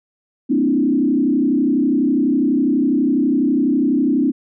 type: tone with frequency modulation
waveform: sine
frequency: 276.4 Hz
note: C#4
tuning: 5 cents flat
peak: -13 dBFS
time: 0.49-4.32 s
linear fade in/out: 20 ms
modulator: 32.1 Hz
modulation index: 1.5
effects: none